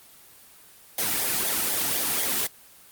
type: noise with flanger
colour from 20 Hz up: white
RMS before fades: -25 dBFS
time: 0.98-2.47 s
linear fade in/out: 5 ms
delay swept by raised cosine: 0.71 to 1.91 ms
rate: 4 Hz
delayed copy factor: -0.6
effects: white hiss -51 dBFS RMS until 2.91 s + Opus 24 kbps